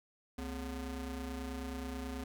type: ring-modulated tone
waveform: 35% pulse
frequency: 161.7 Hz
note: E3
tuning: 33 cents flat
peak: -34 dBFS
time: 0.38-2.24 s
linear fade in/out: 5 ms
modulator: 95.5 Hz
effects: none